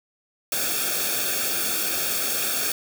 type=noise with comb filter; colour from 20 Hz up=white; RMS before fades=-25 dBFS; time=0.52-2.72 s; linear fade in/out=2 ms; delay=1 ms; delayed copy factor=-0.8; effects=none